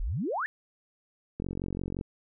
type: exponential sweep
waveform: sine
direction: up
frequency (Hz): 31.39 to 1867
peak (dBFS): -28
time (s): 0-0.46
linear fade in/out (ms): 0
type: click train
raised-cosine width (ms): 3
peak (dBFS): -21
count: 29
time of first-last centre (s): 1.4-2.011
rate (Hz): 45.8
effects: none